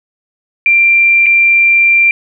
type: tone with dropouts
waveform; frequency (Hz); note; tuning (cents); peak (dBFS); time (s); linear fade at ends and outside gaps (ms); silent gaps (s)
sine; 2368; D7; +14; -5; 0.66-2.11; 1; 1.26-1.265
effects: none